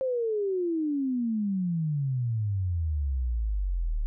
sine exponential sweep, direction down, 534 to 35.99 Hz, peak -25 dBFS, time 0.01-4.06 s, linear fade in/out 0 ms, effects none

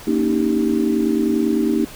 sine chord, Eb dominant seventh, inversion second, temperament equal with one note detuned, 233.1 / 281.1 / 311.1 / 392 Hz, Bb3 / Db4 / Eb4 / G4, 0 / +24 / 0 / 0 cents, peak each -20 / -23 / -19 / -23 dBFS, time 0.07-1.85 s, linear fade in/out 5 ms, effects pink hiss -38 dBFS RMS until 1.95 s

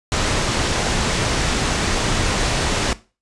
pink low-pass noise, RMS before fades -20 dBFS, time 0.12-2.93 s, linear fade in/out 0 ms, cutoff 8100 Hz, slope 24 dB/octave, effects noise-tail reverb RT60 0.3 s tail -17 dB re dry + resampled to 24000 Hz

